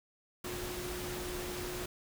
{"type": "tone in noise", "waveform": "sine", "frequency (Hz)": 359.3, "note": "F4", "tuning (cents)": 49, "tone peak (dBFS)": -41, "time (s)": [0.44, 1.86], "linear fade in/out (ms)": 5, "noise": "pink", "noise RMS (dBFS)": -41, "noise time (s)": [0.44, 1.86], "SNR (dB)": -3, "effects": []}